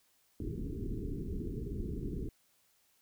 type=low-pass noise; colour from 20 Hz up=pink; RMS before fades=-38 dBFS; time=0.4-2.29 s; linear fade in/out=2 ms; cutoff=430 Hz; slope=96 dB/octave; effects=white hiss -71 dBFS RMS until 3.01 s